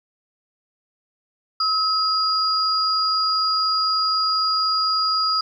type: tone pair together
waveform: sine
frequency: 1285 / 4852 Hz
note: E6 / D#8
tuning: -45 / -44 cents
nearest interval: octave + major seventh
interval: 2301 cents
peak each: -21 / -20 dBFS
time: 1.6-5.41 s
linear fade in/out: 5 ms
effects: 9-bit